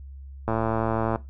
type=click train; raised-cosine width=1 ms; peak=-11 dBFS; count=77; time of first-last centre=0.48-1.159 s; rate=112 Hz; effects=noise-tail reverb RT60 0.2 s tail -17 dB re dry + added 68 Hz sine -38 dBFS peak until 1.29 s